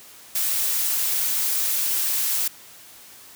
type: noise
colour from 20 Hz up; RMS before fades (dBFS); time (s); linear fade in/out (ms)
blue; -23; 0.35-2.48; 5
effects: white hiss -46 dBFS RMS until 3.35 s + high-pass 60 Hz 12 dB/octave